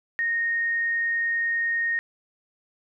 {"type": "tone", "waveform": "sine", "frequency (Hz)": 1855, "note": "A#6", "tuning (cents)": -9, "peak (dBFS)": -22, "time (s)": [0.19, 1.99], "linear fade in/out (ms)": 0, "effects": []}